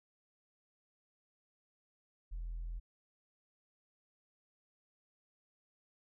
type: tone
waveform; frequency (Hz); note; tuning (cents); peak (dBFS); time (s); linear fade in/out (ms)
sine; 41.87; E1; +28; -37; 2.31-2.8; 20
effects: tanh soft clip ceiling -36 dBFS